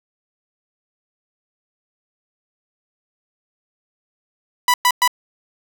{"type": "tone bursts", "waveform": "sawtooth", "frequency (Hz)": 987.8, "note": "B5", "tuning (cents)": 0, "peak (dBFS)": -8, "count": 3, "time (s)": [4.68, 5.077], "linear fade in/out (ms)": 2, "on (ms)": 59, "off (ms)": 110, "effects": []}